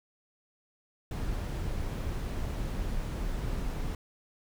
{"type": "noise", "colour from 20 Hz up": "brown", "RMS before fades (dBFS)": -33, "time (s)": [1.11, 3.95], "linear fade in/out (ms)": 2, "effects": []}